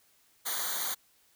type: noise with comb filter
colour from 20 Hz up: white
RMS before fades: -33 dBFS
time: 0.45-0.95 s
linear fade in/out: 20 ms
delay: 0.38 ms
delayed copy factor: -1
effects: white hiss -66 dBFS RMS until 1.35 s